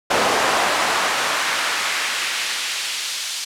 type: noise with high-pass filter sweep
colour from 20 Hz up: brown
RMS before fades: -21 dBFS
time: 0.1-3.45 s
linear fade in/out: 10 ms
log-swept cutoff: 630 to 4200 Hz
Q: 0.9
effects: low-pass 10000 Hz 12 dB/octave